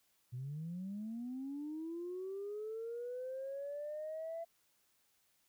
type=linear sweep; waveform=sine; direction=up; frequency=119.3 to 673 Hz; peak=-39 dBFS; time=0.32-4.45 s; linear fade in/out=20 ms; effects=tanh soft clip ceiling -36 dBFS + white hiss -75 dBFS RMS until 5.48 s